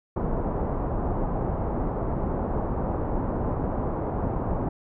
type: low-pass noise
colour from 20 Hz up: pink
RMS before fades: -27 dBFS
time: 0.16-4.69 s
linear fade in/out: 5 ms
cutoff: 970 Hz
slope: 24 dB/octave
effects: none